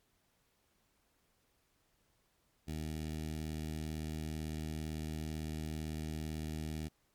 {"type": "tone with notch filter", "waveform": "15% pulse", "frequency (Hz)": 77.9, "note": "D#2", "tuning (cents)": 3, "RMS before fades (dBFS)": -40, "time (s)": [2.67, 6.89], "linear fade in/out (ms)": 20, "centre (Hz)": 1100, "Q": 0.68, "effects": ["pink hiss -75 dBFS RMS until 7.14 s", "MP3 96 kbps"]}